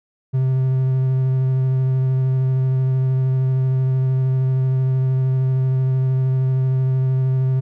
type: tone with vibrato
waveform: triangle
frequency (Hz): 130.81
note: C3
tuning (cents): 0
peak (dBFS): -13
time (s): 0.33-7.61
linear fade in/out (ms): 20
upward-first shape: square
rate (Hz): 13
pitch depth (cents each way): 10
effects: none